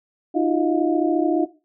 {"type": "tone cluster", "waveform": "sine", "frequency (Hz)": [306.2, 340, 369.3, 634, 709], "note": ["D#4", "F4", "F#4", "D#5", "F5"], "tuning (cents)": [-28, -46, -3, 32, 26], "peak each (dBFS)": [-21, -21, -28, -28, -27], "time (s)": [0.34, 1.46], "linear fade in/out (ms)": 20, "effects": ["noise-tail reverb RT60 0.3 s tail -17 dB re dry"]}